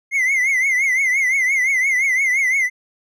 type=tone with vibrato; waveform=triangle; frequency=2093 Hz; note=C7; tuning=in tune; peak=-13 dBFS; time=0.11-2.7 s; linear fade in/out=50 ms; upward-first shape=triangle; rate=5.8 Hz; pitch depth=120 cents each way; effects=none